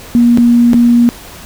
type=tone with dropouts; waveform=sine; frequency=238.1 Hz; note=A#3; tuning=37 cents sharp; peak=-4 dBFS; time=0.15-1.09 s; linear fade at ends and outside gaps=0 ms; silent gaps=0.374-0.383 / 0.733-0.742 s; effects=pink hiss -32 dBFS RMS until 1.45 s